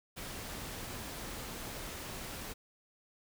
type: noise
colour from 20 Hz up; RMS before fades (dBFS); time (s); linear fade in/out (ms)
pink; -43; 0.16-2.54; 20
effects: none